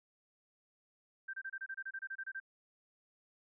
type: tone bursts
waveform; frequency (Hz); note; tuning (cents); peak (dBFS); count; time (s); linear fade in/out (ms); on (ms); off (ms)
sine; 1568; G6; 0; -39; 14; 1.28-2.401; 10; 55; 27
effects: none